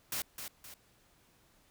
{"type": "noise with echo", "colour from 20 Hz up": "white", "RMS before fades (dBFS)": -36, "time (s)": [0.12, 0.22], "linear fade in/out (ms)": 2, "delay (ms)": 260, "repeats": 2, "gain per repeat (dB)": -7, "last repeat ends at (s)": 0.74, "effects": ["pink hiss -67 dBFS RMS until 1.7 s"]}